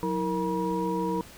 sine tone cluster, 182.8 / 323.8 / 464.5 / 961 Hz, F#3 / E4 / A#4 / B5, -21 / -31 / -6 / -48 cents, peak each -31 dBFS, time 0.03-1.21 s, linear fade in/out 0 ms, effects pink hiss -48 dBFS RMS until 1.37 s

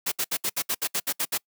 white noise bursts, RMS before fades -26 dBFS, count 11, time 0.06-1.379 s, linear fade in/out 10 ms, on 59 ms, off 67 ms, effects noise-tail reverb RT60 0.1 s tail -26 dB re dry + high-pass 150 Hz 12 dB/octave

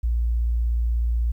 sine tone, 58.2 Hz, A#1, 2 cents flat, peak -19 dBFS, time 0.03-1.32 s, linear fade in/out 10 ms, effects 10-bit

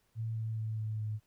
sine tone with pitch steps, 112.5 / 111.21 / 109.93 / 108.67 / 107.42 Hz, A2 / A2 / A2 / A2 / A2, +39 / +19 / -1 / -21 / -41 cents, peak -33 dBFS, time 0.15-1.2 s, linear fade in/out 50 ms, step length 210 ms, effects pink hiss -74 dBFS RMS until 1.26 s

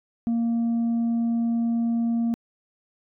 sine tone, 232.3 Hz, A#3, 6 cents flat, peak -18 dBFS, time 0.27-2.34 s, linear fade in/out 0 ms, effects tanh soft clip ceiling -20 dBFS

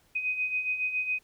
sine beating tone pair, 2500 / 2507.2 Hz, D#7 / D#7, +8 / +13 cents, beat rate 7.2 Hz, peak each -35 / -28 dBFS, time 0.15-1.19 s, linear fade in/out 10 ms, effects pink hiss -65 dBFS RMS until 1.23 s

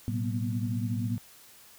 sine tone cluster, 110.3 / 124.6 / 188.1 / 237 / 247.5 Hz, A2 / B2 / F#3 / A#3 / B3, +5 / +16 / +29 / +29 / +4 cents, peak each -30 / -38 / -37 / -34 / -39 dBFS, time 0.08-1.18 s, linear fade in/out 0 ms, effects white hiss -54 dBFS RMS until 1.78 s

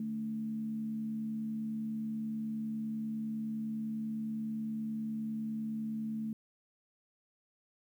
sine tone with frequency modulation, 220 Hz, A3, in tune, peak -34 dBFS, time 0-6.33 s, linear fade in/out 2 ms, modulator 69.8 Hz, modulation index 0.31, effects 11-bit

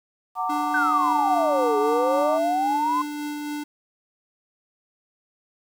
sine chord, Gb augmented, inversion none, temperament equal with one note detuned, 740 / 913.7 / 1174.7 Hz, Gb5 / Bb5 / D6, 0 / -35 / 0 cents, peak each -27 / -28 / -27 dBFS, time 0.35-2.4 s, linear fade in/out 50 ms
square tone with tremolo, 295.5 Hz, D4, 11 cents sharp, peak -28 dBFS, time 0.49-3.64 s, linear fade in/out 10 ms, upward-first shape sine, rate 3.7 Hz, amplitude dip 25%
sine exponential two-way sweep, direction down then up, 1550 to 415.3 to 1049 Hz, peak -20 dBFS, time 0.74-3.02 s, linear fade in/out 5 ms, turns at 1.78 s
effects 9-bit

